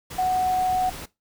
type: tone in noise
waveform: sine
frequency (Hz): 740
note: F#5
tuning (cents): 0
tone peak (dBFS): -19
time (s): 0.18-0.9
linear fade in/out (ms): 10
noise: pink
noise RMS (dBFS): -37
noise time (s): 0.1-1.06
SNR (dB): +15
effects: noise-tail reverb RT60 0.2 s tail -18 dB re dry